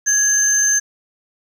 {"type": "tone pair together", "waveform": "sine", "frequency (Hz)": [1671, 6276], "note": ["G#6", "G8"], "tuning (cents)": [10, 1], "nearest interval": "octave + major seventh", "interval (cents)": 2291, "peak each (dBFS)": [-18, -12], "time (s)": [0.06, 0.8], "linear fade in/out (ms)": 20, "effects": ["tanh soft clip ceiling -9 dBFS", "8-bit"]}